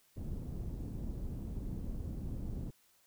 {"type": "low-pass noise", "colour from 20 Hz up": "pink", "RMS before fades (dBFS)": -40, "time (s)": [0.16, 2.71], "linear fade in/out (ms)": 10, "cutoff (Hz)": 230, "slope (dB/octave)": 12, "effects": ["white hiss -69 dBFS RMS until 3.06 s"]}